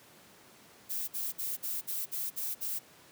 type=noise bursts; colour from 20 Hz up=violet; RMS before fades=-35 dBFS; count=8; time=0.89-2.795 s; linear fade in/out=20 ms; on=190 ms; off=55 ms; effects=pink hiss -57 dBFS RMS until 3.11 s + high-pass 150 Hz 12 dB/octave